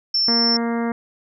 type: tone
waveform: sine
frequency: 5380 Hz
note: E8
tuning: 34 cents sharp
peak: -16 dBFS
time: 0.14-0.57 s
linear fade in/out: 5 ms
type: harmonic tone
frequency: 233.1 Hz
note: A#3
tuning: in tune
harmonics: 1 / 2 / 3 / 4 / 5 / 6 / 7 / 8 / 9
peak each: -21 / -27 / -31 / -33 / -35 / -37 / -38 / -39 / -40 dBFS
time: 0.28-0.92 s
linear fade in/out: 2 ms
effects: none